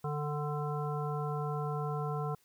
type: harmonic tone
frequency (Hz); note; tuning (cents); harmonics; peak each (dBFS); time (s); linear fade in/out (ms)
148.1; D3; +15; 1 / 3 / 5 / 7 / 9; -34 / -39 / -41 / -42 / -44; 0.04-2.35; 5
effects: white hiss -69 dBFS RMS until 2.44 s